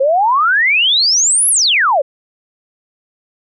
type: exponential two-way sweep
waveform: sine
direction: up then down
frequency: 517 to 11420 to 517 Hz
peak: -9 dBFS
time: 0-2.02 s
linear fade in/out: 10 ms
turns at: 1.49 s
effects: none